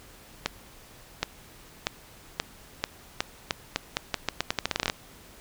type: accelerating click train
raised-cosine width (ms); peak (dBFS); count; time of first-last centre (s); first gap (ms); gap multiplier
0.2; -7; 22; 0.46-4.899; 770; 0.83
effects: pink hiss -51 dBFS RMS until 5.4 s